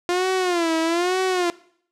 sawtooth tone with vibrato, 348.7 Hz, F4, 3 cents flat, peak -15 dBFS, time 0.09-1.5 s, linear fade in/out 0 ms, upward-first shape sine, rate 1.1 Hz, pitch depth 130 cents each way, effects noise-tail reverb RT60 0.6 s tail -20 dB re dry + low-pass 8000 Hz 12 dB/octave

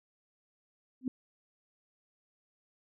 sine tone with exponential growth, 256.3 Hz, C4, 36 cents flat, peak -25 dBFS, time 1.01-1.08 s, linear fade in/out 2 ms, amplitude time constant 15 ms, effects none

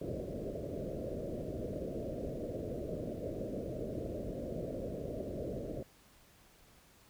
white low-pass noise, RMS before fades -40 dBFS, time 0.01-5.83 s, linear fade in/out 5 ms, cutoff 640 Hz, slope 96 dB/octave, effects pink hiss -63 dBFS RMS until 7.09 s

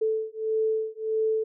sine beating tone pair, 438.5 / 440.1 Hz, A4 / A4, -6 / 0 cents, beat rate 1.6 Hz, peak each -27 dBFS, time 0.01-1.44 s, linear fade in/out 10 ms, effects none

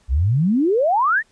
sine exponential sweep, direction up, 57.5 to 1920 Hz, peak -14 dBFS, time 0.08-1.23 s, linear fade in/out 50 ms, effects pink hiss -59 dBFS RMS until 1.31 s + resampled to 22050 Hz

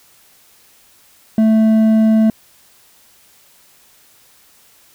sine tone with hard clipping, 220 Hz, A3, in tune, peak -10 dBFS, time 1.38-2.3 s, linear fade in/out 2 ms, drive 5 dB, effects white hiss -50 dBFS RMS until 4.94 s

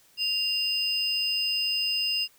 triangle tone pair together, 2794 / 5009 Hz, F7 / D#8, 0 / +11 cents, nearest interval minor seventh, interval 1011 cents, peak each -26 dBFS, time 0.17-2.28 s, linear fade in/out 50 ms, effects white hiss -60 dBFS RMS until 2.38 s

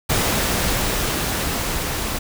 pink noise with level ramp, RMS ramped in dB -19 to -25 dBFS, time 0.09-2.19 s, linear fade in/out 10 ms, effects none

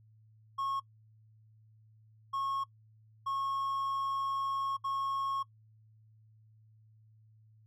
triangle tone bursts at uneven times, 1092 Hz, C#6, 26 cents flat, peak -30 dBFS, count 4, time 0.58-0.8 / 2.33-2.64 / 3.26-4.77 / 4.84-5.43 s, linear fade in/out 10 ms, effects noise-tail reverb RT60 0.1 s tail -21 dB re dry + added 109 Hz sine -59 dBFS peak until 7.66 s

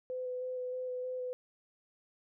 sine tone with vibrato, 505 Hz, B4, 39 cents sharp, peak -35 dBFS, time 0.1-1.33 s, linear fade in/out 0 ms, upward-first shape square, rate 3.2 Hz, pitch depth 11 cents each way, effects none

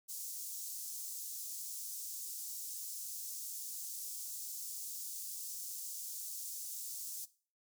pink high-pass noise, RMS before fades -44 dBFS, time 0.08-7.26 s, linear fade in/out 20 ms, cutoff 6000 Hz, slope 24 dB/octave, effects noise-tail reverb RT60 0.4 s tail -18 dB re dry

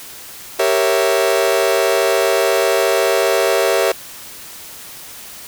40% pulse chord, G diminished seventh, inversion none, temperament equal, 392 / 466.2 / 554.4 / 659.3 Hz, G4 / Bb4 / Db5 / Fb5, 0 / 0 / 0 / 0 cents, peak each -18 dBFS, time 0.59-3.92 s, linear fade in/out 5 ms, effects white hiss -35 dBFS RMS until 5.47 s

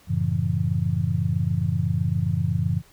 sine chord, F# minor seventh, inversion none, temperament just, 92.5 / 111 / 138.75 / 166.5 Hz, F#2 / A2 / C#3 / E3, 0 / +16 / +2 / +18 cents, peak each -26 dBFS, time 0.07-2.82 s, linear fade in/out 50 ms, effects pink hiss -55 dBFS RMS until 2.92 s

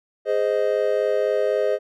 triangle chord, Ab major, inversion none, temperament just, 415.3 / 519.1 / 623 Hz, Ab4 / C5 / Eb5, 0 / -14 / +2 cents, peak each -21 dBFS, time 0.25-1.79 s, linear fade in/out 50 ms, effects none

